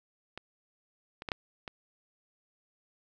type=clicks; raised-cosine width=0.3 ms; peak=-24 / -25 / -19 / -13 / -23 dBFS; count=5; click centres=0.376 / 1.221 / 1.288 / 1.318 / 1.678 s; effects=none